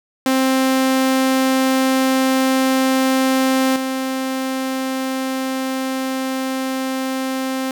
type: tone with level steps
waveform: sawtooth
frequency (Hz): 263.1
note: C4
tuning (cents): +10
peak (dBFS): -10 / -16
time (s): 0.26-7.71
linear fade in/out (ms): 2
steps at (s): 3.76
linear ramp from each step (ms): 2
effects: none